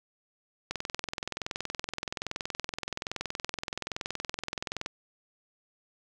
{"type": "click train", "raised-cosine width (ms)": 0.2, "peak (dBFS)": -15, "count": 89, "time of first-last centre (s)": [0.71, 4.861], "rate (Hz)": 21.2, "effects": []}